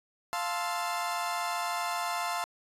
35% pulse chord, F major seventh, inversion none, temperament equal, 698.5 / 880 / 1046.5 / 1318.5 Hz, F5 / A5 / C6 / E6, 0 / 0 / 0 / 0 cents, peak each -33 / -35 / -33 / -37 dBFS, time 0.33-2.44 s, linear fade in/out 0 ms, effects resampled to 32000 Hz

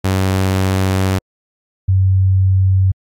sawtooth / sine tone pair in turn, 94.9 / 94.9 Hz, F#2 / F#2, +44 / +44 cents, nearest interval unison, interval 0 cents, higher neither, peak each -9 dBFS, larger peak neither, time 0.04-1.19 / 1.88-2.92 s, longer first, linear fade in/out 10 ms, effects AAC 64 kbps

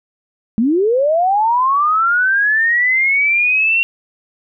sine linear sweep, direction up, 207.7 to 2750 Hz, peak -11 dBFS, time 0.58-3.83 s, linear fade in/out 0 ms, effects none

